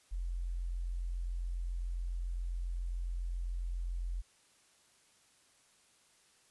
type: tone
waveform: sine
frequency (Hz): 43.65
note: F1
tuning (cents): 0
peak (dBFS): -34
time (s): 0.11-4.22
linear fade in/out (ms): 20
effects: white hiss -67 dBFS RMS until 6.5 s + resampled to 24000 Hz